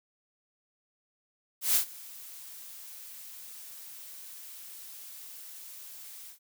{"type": "noise with ADSR envelope", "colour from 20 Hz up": "blue", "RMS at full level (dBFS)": -23, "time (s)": [1.61, 6.39], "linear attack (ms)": 140, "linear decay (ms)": 100, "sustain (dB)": -23, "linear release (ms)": 110, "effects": []}